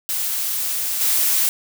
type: noise with level steps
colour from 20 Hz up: blue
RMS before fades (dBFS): -23 / -18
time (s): 0.09-1.49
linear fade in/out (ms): 0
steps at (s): 1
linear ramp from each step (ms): 20
effects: none